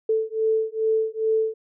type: beating tone pair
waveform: sine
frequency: 440 / 442.4 Hz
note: A4 / A4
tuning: 0 / +9 cents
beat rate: 2.4 Hz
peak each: -23 dBFS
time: 0.09-1.54 s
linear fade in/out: 5 ms
effects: none